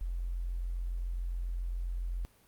sine tone, 43.65 Hz, F1, in tune, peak -32 dBFS, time 0.01-2.25 s, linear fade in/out 0 ms, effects pink hiss -64 dBFS RMS until 2.47 s + Opus 32 kbps

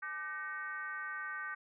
sine tone with frequency modulation, 1532 Hz, G6, 40 cents flat, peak -38 dBFS, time 0.02-1.55 s, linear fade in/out 10 ms, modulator 342 Hz, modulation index 1.1, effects none

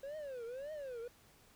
triangle tone with vibrato, 534 Hz, C5, 35 cents sharp, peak -40 dBFS, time 0.03-1.08 s, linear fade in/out 5 ms, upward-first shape triangle, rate 1.8 Hz, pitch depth 290 cents each way, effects pink hiss -65 dBFS RMS until 1.55 s

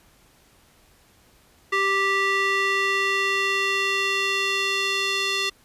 square tone with band-pass filter sweep, 391.8 Hz, G4, 1 cent flat, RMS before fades -23 dBFS, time 1.72-5.5 s, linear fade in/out 10 ms, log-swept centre 1800 to 3500 Hz, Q 1.7, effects pink hiss -57 dBFS RMS until 5.64 s + resampled to 32000 Hz

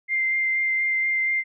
sine tone with vibrato, 2093 Hz, C7, in tune, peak -20 dBFS, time 0.08-1.44 s, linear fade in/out 50 ms, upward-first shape sine, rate 4.2 Hz, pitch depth 10 cents each way, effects none

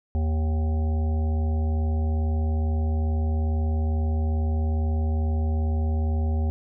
harmonic tone with a mistuned harmonic, 78.4 Hz, D#2, 14 cents sharp, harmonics 1 / 3 / 5 / 7 / 9 / 10, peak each -21 / -33 / -39 / -42 / -44 / -43 dBFS, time 0.15-6.5 s, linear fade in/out 0 ms, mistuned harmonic 9, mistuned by +39 cents, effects none

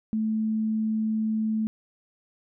sine tone, 218.6 Hz, A3, 11 cents flat, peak -23 dBFS, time 0.13-1.67 s, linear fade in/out 0 ms, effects none

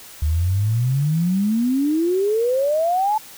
sine exponential sweep, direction up, 73.42 to 880 Hz, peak -16 dBFS, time 0.22-3.18 s, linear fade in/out 5 ms, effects white hiss -41 dBFS RMS until 3.37 s

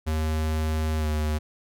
square tone with pitch glide, 78.3 to 76.38 Hz, D#2 to D#2, +11 to -31 cents, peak -24 dBFS, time 0.06-1.39 s, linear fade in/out 20 ms, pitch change -42 cents, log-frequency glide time 0.98-1.07 s, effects none

